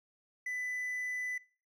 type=tone; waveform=triangle; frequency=1996 Hz; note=B6; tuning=18 cents sharp; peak=-33 dBFS; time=0.46-1.38 s; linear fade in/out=5 ms; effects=noise-tail reverb RT60 0.4 s tail -21 dB re dry